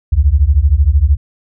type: beating tone pair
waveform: sine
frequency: 65.41 / 78.41 Hz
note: C2 / D#2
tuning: 0 / +14 cents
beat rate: 13 Hz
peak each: -10 dBFS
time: 0.12-1.17 s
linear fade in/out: 10 ms
effects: none